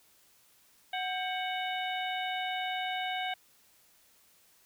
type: harmonic tone with a mistuned harmonic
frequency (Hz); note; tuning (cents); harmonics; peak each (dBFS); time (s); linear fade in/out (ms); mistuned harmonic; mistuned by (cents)
741; F#5; +2; 1 / 2 / 3 / 4 / 5; -34 / -40 / -39 / -40 / -42; 0.93-3.34; 5; 2; +120
effects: white hiss -64 dBFS RMS until 4.65 s